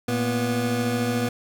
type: tone pair together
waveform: 25% pulse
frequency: 114.96 / 243.6 Hz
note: A#2 / B3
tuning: -24 / -24 cents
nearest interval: octave + minor second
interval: 1300 cents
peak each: -23 / -20 dBFS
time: 0.08-1.29 s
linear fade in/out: 5 ms
effects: none